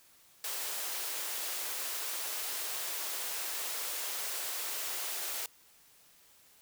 white high-pass noise, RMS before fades -37 dBFS, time 0.44-5.46 s, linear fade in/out 2 ms, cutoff 380 Hz, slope 24 dB/octave, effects white hiss -62 dBFS RMS until 6.61 s

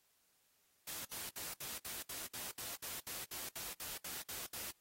white noise bursts, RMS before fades -45 dBFS, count 16, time 0.87-4.71 s, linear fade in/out 5 ms, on 180 ms, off 64 ms, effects white hiss -75 dBFS RMS until 4.8 s + AAC 48 kbps

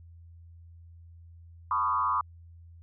sine tone with frequency modulation, 1108.7 Hz, C#6, in tune, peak -24 dBFS, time 1.71-2.21 s, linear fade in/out 2 ms, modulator 109 Hz, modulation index 1.4, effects added 84 Hz sine -48 dBFS peak until 2.82 s

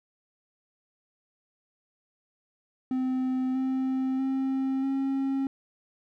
triangle tone with pitch steps, 258 / 262.1 / 266.2 / 270.4 Hz, C4 / C4 / C4 / C#4, -24 / +3 / +30 / -43 cents, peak -23 dBFS, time 2.91-5.47 s, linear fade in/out 2 ms, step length 640 ms, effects none

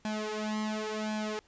sawtooth tone with flanger, 214.6 Hz, A3, 43 cents flat, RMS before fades -34 dBFS, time 0.05-1.39 s, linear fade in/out 0 ms, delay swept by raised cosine 1.2 to 3.7 ms, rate 0.92 Hz, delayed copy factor +0.9, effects pink hiss -65 dBFS RMS until 1.47 s + resampled to 16000 Hz

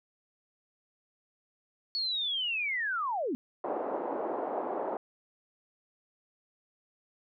sine linear sweep, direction down, 4435 to 223.8 Hz, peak -29 dBFS, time 1.95-3.35 s, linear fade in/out 0 ms
white band-pass noise, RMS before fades -34 dBFS, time 3.64-4.97 s, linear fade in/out 2 ms, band 310 to 820 Hz, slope 24 dB/octave
effects none

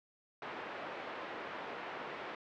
pink band-pass noise, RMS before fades -44 dBFS, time 0.42-2.35 s, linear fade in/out 2 ms, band 420 to 2200 Hz, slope 12 dB/octave, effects low-pass 4000 Hz 12 dB/octave

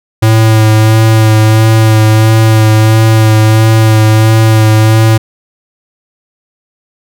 square tone with vibrato, 110 Hz, A2, in tune, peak -4 dBFS, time 0.22-5.18 s, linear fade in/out 10 ms, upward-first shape sine, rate 1.5 Hz, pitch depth 20 cents each way, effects none

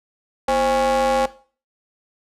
square ring-modulated tone, 143.6 Hz, D3, 39 cents flat, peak -14 dBFS, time 0.48-1.26 s, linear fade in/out 5 ms, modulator 671 Hz, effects noise-tail reverb RT60 0.4 s tail -17 dB re dry + low-pass 10000 Hz 12 dB/octave

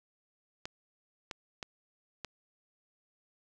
clicks, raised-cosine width 0.2 ms, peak -21 dBFS, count 4, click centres 0.655 / 1.312 / 1.628 / 2.247 s, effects none

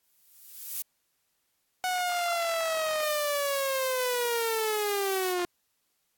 violet noise with exponential growth, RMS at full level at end -30 dBFS, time 0.03-0.82 s, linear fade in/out 1 ms, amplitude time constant 170 ms
sawtooth linear sweep, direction down, 740 to 350 Hz, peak -23 dBFS, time 1.84-5.45 s, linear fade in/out 0 ms
blue noise, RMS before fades -38 dBFS, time 2.99-5.36 s, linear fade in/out 50 ms
effects white hiss -75 dBFS RMS until 6.17 s + AAC 64 kbps

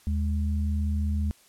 sine tone pair together, 77.78 / 207.6 Hz, D#2 / G#3, 0 / 0 cents, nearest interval octave + perfect fourth, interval 1700 cents, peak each -24 / -32 dBFS, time 0.07-1.31 s, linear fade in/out 0 ms, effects white hiss -58 dBFS RMS until 1.48 s + low-pass 12000 Hz 12 dB/octave

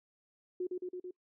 sine tone with echo, 362.8 Hz, F#4, 34 cents flat, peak -32 dBFS, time 0.6-0.67 s, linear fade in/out 5 ms, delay 110 ms, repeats 4, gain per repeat -2 dB, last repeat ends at 1.11 s, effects noise-tail reverb RT60 0.1 s tail -24 dB re dry

